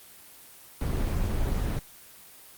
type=noise; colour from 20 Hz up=brown; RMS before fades=-27 dBFS; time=0.81-1.79 s; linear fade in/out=2 ms; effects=white hiss -50 dBFS RMS until 2.57 s + Opus 24 kbps